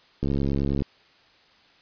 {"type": "click train", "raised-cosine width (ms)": 3, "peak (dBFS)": -13, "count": 42, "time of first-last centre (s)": [0.23, 0.821], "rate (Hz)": 69.4, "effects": ["white hiss -57 dBFS RMS until 1.81 s", "resampled to 11025 Hz"]}